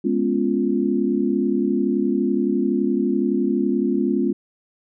sine chord, C# dominant seventh, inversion second, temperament equal with one note detuned, 207.7 / 245.5 / 277.2 / 349.2 Hz, G#3 / B3 / C#4 / E#4, 0 / -10 / 0 / 0 cents, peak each -23 dBFS, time 0.04-4.33 s, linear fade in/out 10 ms, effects none

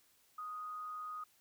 sine tone with amplitude modulation, 1244.5 Hz, D#6, in tune, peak -40 dBFS, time 0.38-1.24 s, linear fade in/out 5 ms, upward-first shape sine, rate 180 Hz, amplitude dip 25%, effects white hiss -70 dBFS RMS until 1.4 s

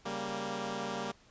10% pulse chord, G diminished, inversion second, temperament equal, 138.59 / 196 / 233.1 Hz, Db3 / G3 / Bb3, 0 / 0 / 0 cents, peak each -36 / -30 / -30 dBFS, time 0.05-1.12 s, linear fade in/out 10 ms, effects pink hiss -62 dBFS RMS until 1.3 s + resampled to 16000 Hz

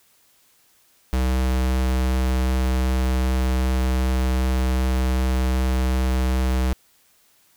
square tone, 64.1 Hz, C2, 35 cents flat, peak -19 dBFS, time 1.13-6.73 s, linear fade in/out 0 ms, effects white hiss -59 dBFS RMS until 7.56 s

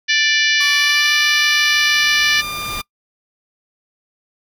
harmonic tone, 587.3 Hz, D5, in tune, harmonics 3 / 4 / 5 / 6 / 7 / 8 / 9 / 10, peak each -17 / -19 / -21 / -23 / -24 / -25 / -26 / -27 dBFS, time 0.08-2.42 s, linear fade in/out 20 ms
pink noise with exponential growth, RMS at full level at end -29 dBFS, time 0.55-2.81 s, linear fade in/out 0 ms, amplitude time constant 490 ms
15% pulse tone with pitch glide, 1143 to 1197.7 Hz, D6 to D6, -47 to +34 cents, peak -17 dBFS, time 0.6-2.82 s, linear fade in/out 10 ms, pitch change +81 cents, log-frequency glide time 0.77-1.13 s
effects noise-tail reverb RT60 0.1 s tail -24 dB re dry

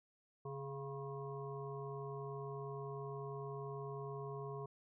harmonic tone with a mistuned harmonic, 138.59 Hz, C#3, in tune, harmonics 1 / 3 / 5 / 7 / 8, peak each -46 / -46 / -54 / -55 / -52 dBFS, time 0.45-4.66 s, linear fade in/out 5 ms, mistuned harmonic 8, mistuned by -44 cents, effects none

